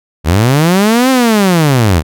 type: linear two-way sweep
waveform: sawtooth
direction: up then down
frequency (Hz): 71 to 266.7 to 71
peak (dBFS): -3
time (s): 0.24-2.03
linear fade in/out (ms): 50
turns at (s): 1.1
effects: none